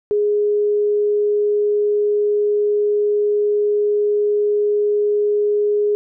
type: tone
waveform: sine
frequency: 415.3 Hz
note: G#4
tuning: in tune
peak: -14 dBFS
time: 0.11-5.95 s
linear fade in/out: 0 ms
effects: none